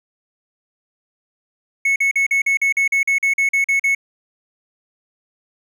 triangle tone bursts, 2200 Hz, C#7, 14 cents flat, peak -12 dBFS, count 14, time 1.85-3.949 s, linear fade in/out 5 ms, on 110 ms, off 43 ms, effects none

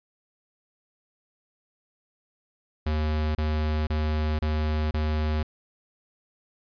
square tone bursts, 76.9 Hz, D#2, 20 cents flat, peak -24 dBFS, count 5, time 2.86-5.43 s, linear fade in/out 5 ms, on 490 ms, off 30 ms, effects resampled to 11025 Hz + 11-bit

